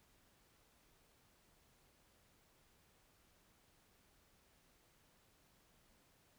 silence, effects pink hiss -72 dBFS RMS until 6.38 s

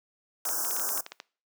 white band-stop noise, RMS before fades -30 dBFS, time 0.45-1.01 s, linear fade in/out 5 ms, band 1600 to 5200 Hz, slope 96 dB/octave
clicks, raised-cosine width 0.2 ms, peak -21 dBFS, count 11, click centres 0.453 / 0.49 / 0.649 / 0.71 / 0.766 / 0.797 / 0.891 / 0.976 / 1.064 / 1.12 / 1.201 s
effects noise-tail reverb RT60 0.4 s tail -22 dB re dry + high-pass 400 Hz 12 dB/octave

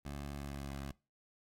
15% pulse tone with pitch glide, 71 to 69.02 Hz, C#2 to C#2, +42 to -7 cents, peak -35 dBFS, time 0.05-0.92 s, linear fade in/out 5 ms, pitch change -49 cents, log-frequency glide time 0.34-0.75 s, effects noise-tail reverb RT60 0.3 s tail -22 dB re dry + AAC 48 kbps

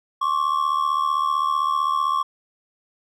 triangle ring-modulated tone, 1108.7 Hz, C#6, in tune, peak -14 dBFS, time 0.21-2.23 s, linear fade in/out 10 ms, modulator 37.8 Hz, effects none

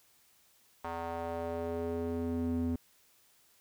square tone with band-pass filter sweep, 83.8 Hz, E2, 29 cents sharp, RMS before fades -35 dBFS, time 0.84-2.76 s, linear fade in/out 5 ms, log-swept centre 930 to 220 Hz, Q 2.1, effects white hiss -66 dBFS RMS until 3.6 s

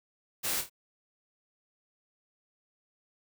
white noise with echo, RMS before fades -32 dBFS, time 0.43-0.62 s, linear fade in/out 20 ms, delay 26 ms, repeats 3, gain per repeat -7 dB, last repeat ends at 0.698 s, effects none

